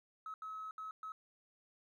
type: tone bursts at uneven times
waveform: triangle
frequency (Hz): 1286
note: E6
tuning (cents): -43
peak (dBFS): -39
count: 4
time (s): 0.26-0.34 / 0.42-0.71 / 0.78-0.91 / 1.03-1.12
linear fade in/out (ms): 2
effects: tanh soft clip ceiling -40 dBFS